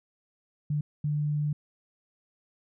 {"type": "tone bursts at uneven times", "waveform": "sine", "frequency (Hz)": 148.5, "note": "D3", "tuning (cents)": 20, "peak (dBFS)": -25, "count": 2, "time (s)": [[0.7, 0.81], [1.04, 1.53]], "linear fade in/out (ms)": 5, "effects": []}